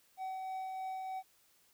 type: tone with tremolo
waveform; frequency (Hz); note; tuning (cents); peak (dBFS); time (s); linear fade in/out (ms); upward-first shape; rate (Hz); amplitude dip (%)
triangle; 757; F#5; +39; -35; 0.17-1.23; 50; triangle; 3.2; 25
effects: white hiss -69 dBFS RMS until 1.73 s